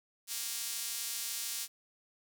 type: tone with high-pass filter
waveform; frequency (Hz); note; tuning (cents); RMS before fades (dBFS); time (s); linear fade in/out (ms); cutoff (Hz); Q
sawtooth; 233.1; A#3; 0; -38; 0.27-1.68; 50; 5700; 0.69
effects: 9-bit